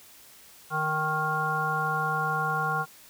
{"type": "harmonic tone", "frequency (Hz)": 155.56, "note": "D#3", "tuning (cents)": 0, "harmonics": [1, 3, 5, 7, 9], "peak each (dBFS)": [-33, -37, -31, -30, -29], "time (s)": [0.7, 2.86], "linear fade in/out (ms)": 50, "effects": ["white hiss -52 dBFS RMS until 3.09 s"]}